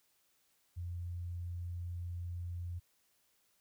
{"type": "tone", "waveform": "sine", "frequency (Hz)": 87.31, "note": "F2", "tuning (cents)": 0, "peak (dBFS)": -38, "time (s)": [0.76, 2.8], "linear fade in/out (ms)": 20, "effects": ["white hiss -74 dBFS RMS until 3.6 s"]}